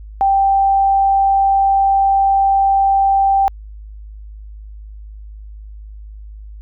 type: tone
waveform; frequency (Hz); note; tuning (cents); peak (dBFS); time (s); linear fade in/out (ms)
sine; 784; G5; 0; -10; 0.21-3.48; 0
effects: added 52 Hz sine -31 dBFS peak until 6.61 s